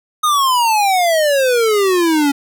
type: exponential sweep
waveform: square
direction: down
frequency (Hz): 1254 to 277.2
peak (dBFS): -12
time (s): 0.23-2.32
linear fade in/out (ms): 10
effects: none